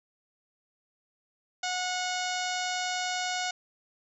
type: harmonic tone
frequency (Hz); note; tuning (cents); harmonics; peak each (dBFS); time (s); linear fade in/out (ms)
730; F#5; -24; 1 / 2 / 3 / 4 / 5 / 6 / 7 / 8 / 9 / 10; -33 / -36 / -38 / -39 / -40 / -41 / -41 / -42 / -43 / -43; 1.63-3.51; 5
effects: none